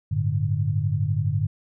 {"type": "chord", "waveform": "sine", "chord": "G suspended second", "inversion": "none", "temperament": "equal", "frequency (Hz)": [98, 110, 146.83], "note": ["G2", "A2", "D3"], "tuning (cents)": [0, 0, 0], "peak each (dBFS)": -25, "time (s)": [0.11, 1.47], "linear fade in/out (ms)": 10, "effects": []}